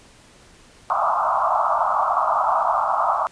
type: band-pass noise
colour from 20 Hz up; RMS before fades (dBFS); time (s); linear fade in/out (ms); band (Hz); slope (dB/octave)
white; -20; 0.9-3.27; 0; 630 to 1300; 96
effects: pink hiss -50 dBFS RMS until 3.31 s + resampled to 22050 Hz